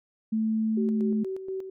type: tone with pitch glide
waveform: sine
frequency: 220 to 215.2 Hz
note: A3 to A3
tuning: 0 to -38 cents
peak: -23 dBFS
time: 0.32-1.24 s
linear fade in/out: 10 ms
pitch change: -38 cents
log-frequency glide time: 0.83-1.06 s
type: tone with tremolo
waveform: sine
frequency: 380.8 Hz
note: F#4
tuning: 50 cents sharp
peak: -29 dBFS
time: 0.77-1.7 s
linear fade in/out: 5 ms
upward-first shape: square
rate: 4.2 Hz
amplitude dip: 55%
effects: none